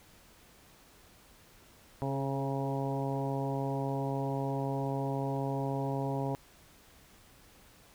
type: harmonic tone with a mistuned harmonic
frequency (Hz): 136.5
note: C#3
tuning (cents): -26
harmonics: 1 / 2 / 3 / 4 / 5 / 6 / 7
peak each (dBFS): -34 / -37 / -39 / -40 / -41 / -42 / -42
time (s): 2.02-6.35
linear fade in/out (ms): 0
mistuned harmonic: 3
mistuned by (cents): +16
effects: pink hiss -59 dBFS RMS until 7.94 s